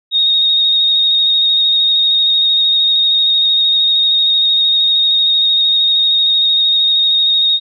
sine tone with vibrato, 3729 Hz, A#7, in tune, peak -9 dBFS, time 0.11-7.6 s, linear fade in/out 50 ms, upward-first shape square, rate 13 Hz, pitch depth 15 cents each way, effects none

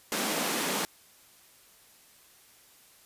pink high-pass noise, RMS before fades -30 dBFS, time 0.12-0.85 s, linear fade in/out 0 ms, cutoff 180 Hz, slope 48 dB/octave, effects white hiss -58 dBFS RMS until 3.05 s + resampled to 32000 Hz

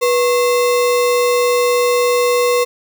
sine tone with sample-and-hold, 488.3 Hz, B4, 20 cents flat, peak -11 dBFS, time 0.01-2.65 s, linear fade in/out 20 ms, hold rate 1575 Hz, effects none

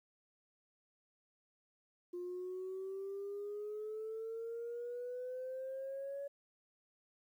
sine exponential sweep, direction up, 352.6 to 565 Hz, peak -39 dBFS, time 2.13-6.28 s, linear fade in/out 10 ms, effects tanh soft clip ceiling -37 dBFS + 12-bit

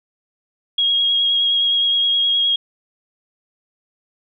sine tone with vibrato, 3284 Hz, G#7, 20 cents flat, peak -14 dBFS, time 0.78-2.56 s, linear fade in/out 5 ms, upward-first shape sine, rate 9.6 Hz, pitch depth 17 cents each way, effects none

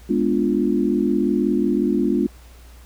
sine chord, G# diminished seventh, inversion none, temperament equal with one note detuned, 207.7 / 246.9 / 292.6 / 349.2 Hz, G#3 / B3 / D4 / F4, 0 / 0 / -6 / 0 cents, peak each -22 dBFS, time 0.09-2.27 s, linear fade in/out 10 ms, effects added 60 Hz sine -42 dBFS peak until 2.85 s + pink hiss -51 dBFS RMS until 2.85 s

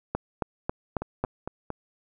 two click trains, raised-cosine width 1 ms, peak -12 / -18 dBFS, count 5 / 4, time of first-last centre 0.15-1.24 / 1.02-1.703 s, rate 3.67 / 4.39 Hz, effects none

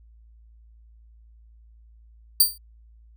5% pulse tone with exponential decay, 4643 Hz, D8, 21 cents flat, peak -4 dBFS, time 2.4-2.58 s, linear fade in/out 5 ms, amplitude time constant 38 ms, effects added 56 Hz sine -49 dBFS peak until 3.16 s

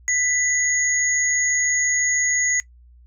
sine tone pair together, 1987 / 6677 Hz, B6 / G#8, +10 / +8 cents, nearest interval octave + major sixth, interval 2098 cents, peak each -21 dBFS, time 0.08-2.6 s, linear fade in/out 0 ms, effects noise-tail reverb RT60 0.1 s tail -19 dB re dry + added 60 Hz sine -46 dBFS peak until 3.06 s

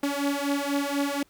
sawtooth beating tone pair, 280.8 / 284.9 Hz, C#4 / C#4, +22 / +48 cents, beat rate 4.1 Hz, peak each -24 dBFS, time 0.03-1.23 s, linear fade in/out 5 ms, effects pink hiss -63 dBFS RMS until 1.29 s

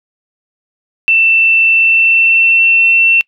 sine tone with pitch glide, 2674 to 2699 Hz, E7 to E7, +24 to +40 cents, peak -6 dBFS, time 1.08-3.21 s, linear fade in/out 0 ms, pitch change +16 cents, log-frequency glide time 1.71-2.68 s, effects noise-tail reverb RT60 0.1 s tail -25 dB re dry

